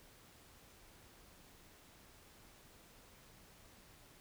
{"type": "silence", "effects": ["pink hiss -62 dBFS RMS until 4.2 s"]}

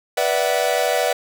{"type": "tone cluster", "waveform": "45% pulse", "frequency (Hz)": [490.8, 584, 656, 749], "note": ["B4", "D5", "E5", "F#5"], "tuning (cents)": [-11, -10, -9, 21], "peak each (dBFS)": -23, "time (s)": [0.17, 1.13], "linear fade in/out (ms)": 5, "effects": []}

